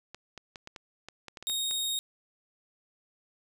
clicks, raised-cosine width 0.2 ms, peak -25 dBFS, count 11, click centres 0.146 / 0.377 / 0.558 / 0.674 / 0.762 / 1.086 / 1.283 / 1.372 / 1.426 / 1.498 / 1.711 s
sawtooth tone, 3729 Hz, A#7, in tune, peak -26 dBFS, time 1.47-1.99 s, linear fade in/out 0 ms
effects none

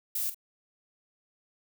violet noise with echo, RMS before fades -31 dBFS, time 0.15-0.3 s, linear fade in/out 5 ms, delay 45 ms, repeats 1, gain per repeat -12 dB, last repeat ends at 0.345 s, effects none

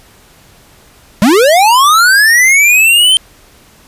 square linear sweep, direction up, 187.3 to 3136 Hz, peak -5 dBFS, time 1.22-3.17 s, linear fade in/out 0 ms, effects pink hiss -43 dBFS RMS until 3.87 s + resampled to 32000 Hz

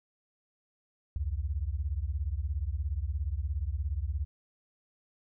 sine beating tone pair, 65.41 / 82.41 Hz, C2 / E2, 0 / 0 cents, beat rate 17 Hz, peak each -32 / -33 dBFS, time 1.16-4.25 s, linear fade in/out 0 ms, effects none

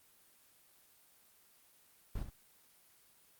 brown noise with echo, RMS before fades -38 dBFS, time 2.15-2.23 s, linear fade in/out 5 ms, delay 70 ms, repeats 1, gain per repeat -8 dB, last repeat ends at 2.3 s, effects white hiss -66 dBFS RMS until 3.39 s + Opus 24 kbps

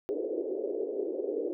white band-pass noise, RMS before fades -33 dBFS, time 0.09-1.53 s, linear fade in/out 0 ms, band 330 to 490 Hz, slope 48 dB/octave, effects none

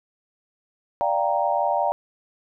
sine chord, G minor seventh, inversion second, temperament equal, 587.3 / 698.5 / 784 / 932.3 Hz, D5 / F5 / G5 / Bb5, 0 / 0 / 0 / 0 cents, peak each -25 dBFS, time 1.01-1.92 s, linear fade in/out 0 ms, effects none

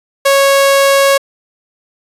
sawtooth tone, 552 Hz, C#5, 7 cents flat, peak -3 dBFS, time 0.25-1.18 s, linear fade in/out 10 ms, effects resampled to 32000 Hz

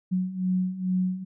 sine beating tone pair, 182.8 / 185.1 Hz, F#3 / F#3, -21 / +1 cents, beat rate 2.3 Hz, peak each -29 / -25 dBFS, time 0.11-1.25 s, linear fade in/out 20 ms, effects none

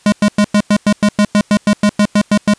square tone bursts, 207.1 Hz, G#3, 5 cents flat, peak -8 dBFS, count 16, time 0.06-2.537 s, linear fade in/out 2 ms, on 62 ms, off 99 ms, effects white hiss -48 dBFS RMS until 2.58 s + resampled to 22050 Hz

